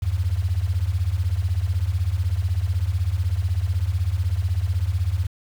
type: beating tone pair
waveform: sine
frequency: 80.5 / 96.5 Hz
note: E2 / G2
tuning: -41 / -27 cents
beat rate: 16 Hz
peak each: -23 / -22 dBFS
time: 0.02-5.27 s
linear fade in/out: 10 ms
effects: 7-bit